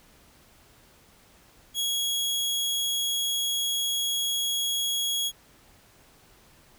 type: tone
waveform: sawtooth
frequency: 3322 Hz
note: G#7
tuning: in tune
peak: -22 dBFS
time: 1.74-5.32 s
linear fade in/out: 50 ms
effects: pink hiss -57 dBFS RMS until 6.78 s